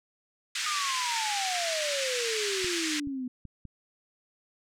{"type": "band-pass noise", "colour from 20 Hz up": "pink", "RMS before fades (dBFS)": -32, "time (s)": [0.55, 3], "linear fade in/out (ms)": 5, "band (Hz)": [1700, 7800], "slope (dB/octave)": 24}
{"type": "exponential sweep", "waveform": "sine", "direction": "down", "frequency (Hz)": [1244.5, 246.9], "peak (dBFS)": -31, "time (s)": [0.66, 3.28], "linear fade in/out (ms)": 5}
{"type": "clicks", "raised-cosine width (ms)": 5, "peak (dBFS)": -31, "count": 4, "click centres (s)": [2.645, 3.073, 3.453, 3.653]}
{"effects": []}